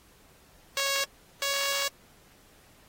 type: tone pair in turn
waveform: 5% pulse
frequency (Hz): 552 / 557.4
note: C#5 / C#5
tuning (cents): -7 / +9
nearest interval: unison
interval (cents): 16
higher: second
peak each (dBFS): -14 / -15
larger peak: first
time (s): 0.77-1.04 / 1.42-1.88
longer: second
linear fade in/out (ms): 2
effects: pink hiss -59 dBFS RMS until 2.88 s + AAC 48 kbps